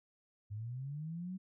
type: linear sweep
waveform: sine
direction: up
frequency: 99.8 to 191 Hz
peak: -39 dBFS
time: 0.5-1.38 s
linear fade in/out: 20 ms
effects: none